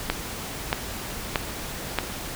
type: click train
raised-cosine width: 0.3 ms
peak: -5 dBFS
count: 4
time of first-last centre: 0.1-1.987 s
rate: 1.59 Hz
effects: pink hiss -34 dBFS RMS until 2.35 s